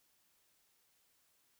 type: silence
effects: white hiss -74 dBFS RMS until 1.59 s